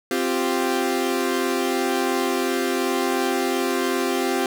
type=chord; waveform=sawtooth; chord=C suspended fourth; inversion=none; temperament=equal; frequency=261.6 / 349.2 / 392 Hz; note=C4 / F4 / G4; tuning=0 / 0 / 0 cents; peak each=-21 dBFS; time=0.11-4.46 s; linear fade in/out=2 ms; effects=none